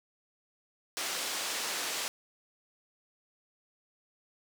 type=band-pass noise; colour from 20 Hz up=white; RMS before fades=-35 dBFS; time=0.97-2.08 s; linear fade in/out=0 ms; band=330 to 7000 Hz; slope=12 dB/octave; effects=none

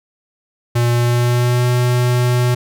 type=tone with pitch glide; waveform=square; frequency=119.7 to 123.28 Hz; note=A#2 to B2; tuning=+46 to -3 cents; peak=-13 dBFS; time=0.75-2.55 s; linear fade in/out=10 ms; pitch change=+51 cents; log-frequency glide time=0.91-1.66 s; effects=none

